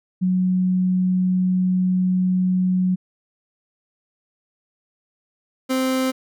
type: tone pair in turn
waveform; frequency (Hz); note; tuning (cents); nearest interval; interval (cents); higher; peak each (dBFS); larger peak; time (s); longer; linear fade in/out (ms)
sine / 30% pulse; 183.9 / 260.6; F#3 / C4; -10 / -7; tritone; 603; second; -16; neither; 0.21-2.96 / 5.69-6.12; first; 20
effects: none